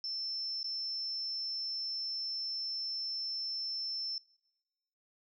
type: tone with dropouts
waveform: sine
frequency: 5330 Hz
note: E8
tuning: 18 cents sharp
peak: -35 dBFS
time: 0.04-4.18 s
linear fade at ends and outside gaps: 1 ms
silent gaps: 0.63-0.643 s
effects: noise-tail reverb RT60 1.0 s tail -22 dB re dry